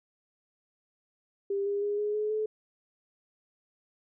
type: tone with pitch steps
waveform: sine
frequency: 397.8 / 404.3 / 410.9 / 417.6 / 424.4 / 431.3 Hz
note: G4 / G#4 / G#4 / G#4 / G#4 / A4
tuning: +25 / -46 / -18 / +10 / +38 / -35 cents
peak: -27 dBFS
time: 1.5-2.46 s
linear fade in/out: 5 ms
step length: 160 ms
effects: none